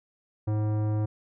sine tone with tanh clipping, 106.7 Hz, G#2, 47 cents sharp, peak -26 dBFS, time 0.47-1.06 s, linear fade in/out 10 ms, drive 16 dB, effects none

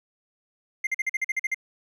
triangle tone bursts, 2098 Hz, C7, 4 cents sharp, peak -21 dBFS, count 10, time 0.84-1.545 s, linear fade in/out 5 ms, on 30 ms, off 45 ms, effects none

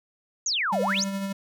sine exponential two-way sweep, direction down then up, 6990 to 466.2 to 6990 Hz, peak -23 dBFS, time 0.46-1.04 s, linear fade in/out 2 ms, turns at 0.81 s
square tone with tremolo, 196 Hz, G3, in tune, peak -27 dBFS, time 0.72-1.33 s, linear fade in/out 10 ms, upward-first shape sine, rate 12 Hz, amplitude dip 35%
effects none

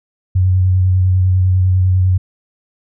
sine tone with vibrato, 92.5 Hz, F#2, in tune, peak -9 dBFS, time 0.35-2.18 s, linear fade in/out 10 ms, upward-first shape square, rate 10 Hz, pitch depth 17 cents each way, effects none

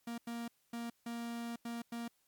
45% pulse tone bursts at uneven times, 234.3 Hz, A#3, 9 cents sharp, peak -39 dBFS, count 6, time 0.07-0.18 / 0.27-0.48 / 0.73-0.9 / 1.06-1.56 / 1.65-1.82 / 1.92-2.08 s, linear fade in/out 5 ms, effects white hiss -75 dBFS RMS until 2.27 s + MP3 96 kbps

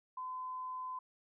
sine tone, 1020 Hz, C6, 44 cents flat, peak -39 dBFS, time 0.17-0.99 s, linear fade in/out 5 ms, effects none

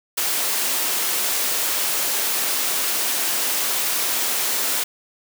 white high-pass noise, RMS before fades -22 dBFS, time 0.17-4.84 s, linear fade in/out 10 ms, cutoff 280 Hz, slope 12 dB/octave, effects none

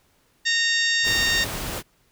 harmonic tone, 923 Hz, A#5, 17 cents flat, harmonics 2 / 3 / 4 / 5 / 6 / 7 / 8, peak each -22 / -29 / -25 / -29 / -29 / -35 / -33 dBFS, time 0.45-1.45 s, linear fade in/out 20 ms
pink noise, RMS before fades -30 dBFS, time 1.03-1.83 s, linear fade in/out 50 ms
effects pink hiss -63 dBFS RMS until 2.11 s

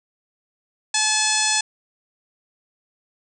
harmonic tone with a mistuned harmonic, 861 Hz, A5, 38 cents flat, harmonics 1 / 2 / 3 / 4 / 5 / 6 / 7 / 8 / 9 / 10, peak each -27 / -27 / -27 / -27 / -27 / -27 / -27 / -27 / -27 / -27 dBFS, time 0.94-1.61 s, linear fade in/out 5 ms, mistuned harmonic 5, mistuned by -24 cents, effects none

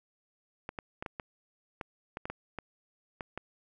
clicks, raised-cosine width 0.5 ms, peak -22 dBFS, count 12, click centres 0.691 / 0.788 / 1.025 / 1.062 / 1.198 / 1.812 / 2.171 / 2.255 / 2.3 / 2.587 / 3.208 / 3.376 s, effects none

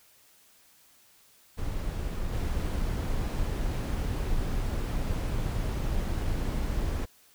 brown noise with level steps, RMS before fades -32 / -29 dBFS, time 1.57-7.06 s, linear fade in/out 20 ms, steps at 2.32 s, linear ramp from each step 20 ms, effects white hiss -60 dBFS RMS until 7.34 s

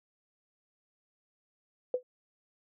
sine tone with exponential decay, 502 Hz, B4, 28 cents sharp, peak -22 dBFS, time 1.94-2.03 s, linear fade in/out 2 ms, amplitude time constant 18 ms, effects none

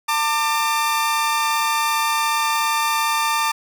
sawtooth tone pair together, 901 / 1188.9 Hz, A5 / D6, +41 / +21 cents, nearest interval perfect fourth, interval 480 cents, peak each -17 dBFS, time 0.08-3.52 s, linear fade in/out 10 ms, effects none

